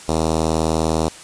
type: tone with notch filter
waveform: 5% pulse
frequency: 80 Hz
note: D#2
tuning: 49 cents sharp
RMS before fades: -19 dBFS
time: 0.08-1.09 s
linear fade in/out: 10 ms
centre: 2100 Hz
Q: 0.54
effects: white hiss -39 dBFS RMS until 1.23 s + resampled to 22050 Hz